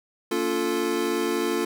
square chord, Bb major seventh, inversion none, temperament equal with one note detuned, 233.1 / 286.1 / 349.2 / 440 Hz, Bb3 / D4 / F4 / A4, 0 / -45 / 0 / 0 cents, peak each -33 / -31 / -27 / -29 dBFS, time 0.31-1.65 s, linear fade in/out 5 ms, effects none

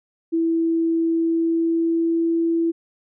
sine tone with pitch glide, 329.6 to 332.5 Hz, E4 to E4, 0 to +15 cents, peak -17 dBFS, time 0.32-2.72 s, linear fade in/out 20 ms, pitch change +15 cents, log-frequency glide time 1.09-2.36 s, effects none

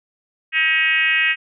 sine tone with frequency modulation, 2217 Hz, C#7, in tune, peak -14 dBFS, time 0.52-1.36 s, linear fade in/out 50 ms, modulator 310 Hz, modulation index 1.8, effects none

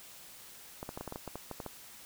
clicks, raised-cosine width 1 ms, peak -25 dBFS, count 12, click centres 0.829 / 0.891 / 0.975 / 1.01 / 1.077 / 1.124 / 1.159 / 1.277 / 1.356 / 1.513 / 1.602 / 1.663 s, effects white hiss -52 dBFS RMS until 2.05 s

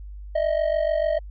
triangle ring-modulated tone, 628 Hz, D#5, 16 cents sharp, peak -15 dBFS, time 0.35-1.19 s, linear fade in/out 5 ms, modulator 23.4 Hz, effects added 50 Hz sine -35 dBFS peak until 1.3 s + resampled to 11025 Hz

